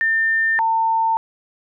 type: tone pair in turn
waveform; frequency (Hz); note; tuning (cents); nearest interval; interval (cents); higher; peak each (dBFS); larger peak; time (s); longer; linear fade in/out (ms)
sine; 1800 / 900; A6 / A5; +39 / +39; octave; 1200; first; -15; neither; 0.01-0.59 / 0.59-1.17; neither; 0
effects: none